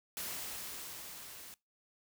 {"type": "noise with level ramp", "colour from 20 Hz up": "white", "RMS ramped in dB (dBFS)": [-40, -51], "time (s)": [0.17, 1.54], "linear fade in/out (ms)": 0, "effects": ["noise-tail reverb RT60 0.2 s tail -22 dB re dry"]}